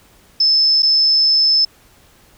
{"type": "tone with dropouts", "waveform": "sine", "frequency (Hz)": 5250, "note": "E8", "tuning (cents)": -8, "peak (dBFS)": -10, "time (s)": [0.4, 1.65], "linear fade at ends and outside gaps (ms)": 5, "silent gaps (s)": [0.823, 0.829], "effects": ["pink hiss -50 dBFS RMS until 2.37 s"]}